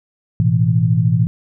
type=chord; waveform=sine; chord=A suspended second; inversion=none; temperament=equal; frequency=110 / 123.47 / 164.81 Hz; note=A2 / B2 / E3; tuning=0 / 0 / 0 cents; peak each=-16 dBFS; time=0.4-1.27 s; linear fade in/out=0 ms; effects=none